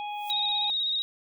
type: noise with exponential growth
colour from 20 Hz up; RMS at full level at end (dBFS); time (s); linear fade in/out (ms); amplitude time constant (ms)
violet; -43; 0-0.31; 1; 67
type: harmonic tone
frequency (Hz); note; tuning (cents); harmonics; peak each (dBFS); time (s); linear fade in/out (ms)
830.6; G#5; 0; 1 / 3 / 4; -32 / -42 / -44; 0-0.7; 0
type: tone with vibrato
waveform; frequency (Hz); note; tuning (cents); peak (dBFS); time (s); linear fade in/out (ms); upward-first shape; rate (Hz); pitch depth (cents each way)
sine; 3762; A#7; +15; -25; 0.3-1.02; 0; square; 16; 28
effects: none